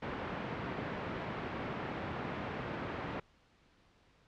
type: band-pass noise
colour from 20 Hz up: pink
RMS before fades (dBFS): -40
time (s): 0.02-3.2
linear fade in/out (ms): 5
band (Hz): 110 to 2000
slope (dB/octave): 12
effects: pink hiss -67 dBFS RMS until 4.27 s + low-pass 4000 Hz 12 dB/octave